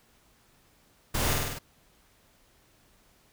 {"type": "noise with echo", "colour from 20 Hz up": "pink", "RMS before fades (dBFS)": -29, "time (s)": [1.14, 1.34], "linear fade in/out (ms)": 10, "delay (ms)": 50, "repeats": 5, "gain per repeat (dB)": -2, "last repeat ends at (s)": 1.59, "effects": ["pink hiss -63 dBFS RMS until 3.32 s"]}